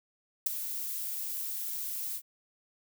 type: noise with ADSR envelope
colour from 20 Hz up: violet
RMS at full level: -24 dBFS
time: 0.46-2.22 s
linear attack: 6 ms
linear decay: 12 ms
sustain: -12 dB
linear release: 67 ms
effects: none